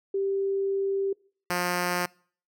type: tone pair in turn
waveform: sine / 5% pulse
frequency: 392 / 177.67 Hz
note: G4 / F3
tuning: 0 / +30 cents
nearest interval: octave + major second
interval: 1370 cents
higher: first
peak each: -24 / -14 dBFS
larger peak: second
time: 0.14-1.13 / 1.5-2.06 s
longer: first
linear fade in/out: 5 ms
effects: noise-tail reverb RT60 0.5 s tail -25 dB re dry